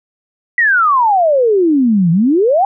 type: exponential two-way sweep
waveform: sine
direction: down then up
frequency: 1975.5 to 160.7 to 819 Hz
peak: -8 dBFS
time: 0.58-2.65 s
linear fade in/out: 2 ms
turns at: 2.11 s
effects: none